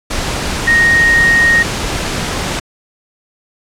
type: tone in noise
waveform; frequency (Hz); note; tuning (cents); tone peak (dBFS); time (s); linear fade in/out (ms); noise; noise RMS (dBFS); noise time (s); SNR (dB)
sine; 1864.7; A#6; 0; -7; 0.67-1.63; 10; pink; -18; 0.1-2.6; +8
effects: low-pass 8000 Hz 12 dB/octave